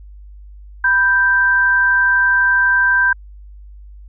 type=tone pair together; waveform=sine; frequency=987.8 / 1568 Hz; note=B5 / G6; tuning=0 / 0 cents; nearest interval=minor sixth; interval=800 cents; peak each=-20 / -11 dBFS; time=0.84-3.13 s; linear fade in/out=5 ms; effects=added 50 Hz sine -35 dBFS peak until 4.08 s